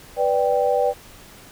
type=chord; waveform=sine; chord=G major; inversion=first; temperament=equal; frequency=493.9 / 587.3 / 784 Hz; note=B4 / D5 / G5; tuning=0 / 0 / 0 cents; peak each=-20 / -21 / -22 dBFS; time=0.16-0.94 s; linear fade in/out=50 ms; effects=pink hiss -45 dBFS RMS until 1.51 s